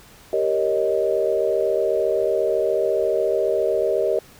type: chord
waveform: sine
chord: Eb dominant seventh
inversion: first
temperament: equal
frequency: 392 / 466.2 / 554.4 / 622.3 Hz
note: G4 / Bb4 / Db5 / Eb5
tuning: 0 / 0 / 0 / 0 cents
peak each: -23 / -23 / -26 / -22 dBFS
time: 0.33-4.19 s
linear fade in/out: 2 ms
effects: pink hiss -48 dBFS RMS until 4.39 s